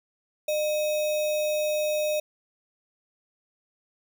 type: tone with sample-and-hold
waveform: sine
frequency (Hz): 607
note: D#5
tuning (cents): -43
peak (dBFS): -23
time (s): 0.48-2.2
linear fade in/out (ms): 5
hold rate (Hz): 3150
effects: none